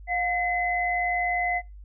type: tone pair together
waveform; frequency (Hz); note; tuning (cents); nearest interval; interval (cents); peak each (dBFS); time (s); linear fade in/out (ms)
sine; 713 / 2035; F5 / C7; +36 / -49; octave + tritone; 1815; -26; 0.07-1.62; 50
effects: noise-tail reverb RT60 0.2 s tail -22 dB re dry + added 50 Hz sine -41 dBFS peak until 1.84 s